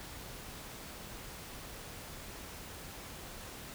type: silence
effects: pink hiss -47 dBFS RMS until 3.74 s